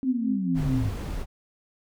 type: tone with tremolo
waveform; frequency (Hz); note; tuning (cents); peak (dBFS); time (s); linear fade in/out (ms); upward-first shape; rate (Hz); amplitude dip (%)
sine; 261.6; C4; 0; -23; 0.03-0.89; 0; sine; 4.5; 80
type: linear sweep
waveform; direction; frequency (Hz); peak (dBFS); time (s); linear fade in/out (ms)
sine; down; 261.6 to 92.5; -25; 0.04-0.93; 10
type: noise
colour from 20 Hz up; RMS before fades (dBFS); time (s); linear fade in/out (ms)
brown; -31; 0.54-1.26; 50
effects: none